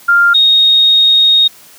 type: tone pair in turn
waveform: sine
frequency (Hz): 1396.9 / 3729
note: F6 / A#7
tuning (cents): 0 / 0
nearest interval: octave + perfect fourth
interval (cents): 1700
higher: second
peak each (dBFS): -5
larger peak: neither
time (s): 0.08-0.34 / 0.34-1.48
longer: second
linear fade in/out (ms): 10
effects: white hiss -40 dBFS RMS until 1.78 s + high-pass 100 Hz 12 dB/octave